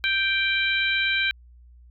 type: harmonic tone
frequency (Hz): 784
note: G5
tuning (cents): 0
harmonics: 2 / 3 / 4 / 5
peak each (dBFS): -25 / -24 / -29 / -29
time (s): 0.04-1.31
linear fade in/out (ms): 0
effects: added 60 Hz sine -47 dBFS peak until 1.9 s